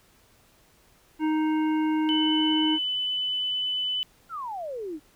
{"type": "harmonic tone", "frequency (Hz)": 311.1, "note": "D#4", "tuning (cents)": 0, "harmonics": [1, 3, 5, 7, 9], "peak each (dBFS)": [-22, -32, -41, -42, -45], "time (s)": [1.19, 2.79], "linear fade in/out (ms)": 50}
{"type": "tone", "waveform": "sine", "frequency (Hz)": 3003, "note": "F#7", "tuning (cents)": 25, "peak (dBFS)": -25, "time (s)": [2.09, 4.03], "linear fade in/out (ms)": 0}
{"type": "exponential sweep", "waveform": "sine", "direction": "down", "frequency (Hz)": [1435, 286], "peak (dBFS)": -31, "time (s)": [4.29, 5], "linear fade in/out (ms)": 50}
{"effects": ["pink hiss -60 dBFS RMS until 5.15 s"]}